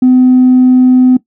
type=tone with tanh clipping; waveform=triangle; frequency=254 Hz; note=B3; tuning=49 cents sharp; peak=-3 dBFS; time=0.02-1.17 s; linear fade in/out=5 ms; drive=5 dB; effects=noise-tail reverb RT60 0.1 s tail -18 dB re dry